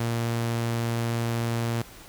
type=tone; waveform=sawtooth; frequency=116.54 Hz; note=A#2; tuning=in tune; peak=-21 dBFS; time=0-1.82 s; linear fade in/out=5 ms; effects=pink hiss -47 dBFS RMS until 2.08 s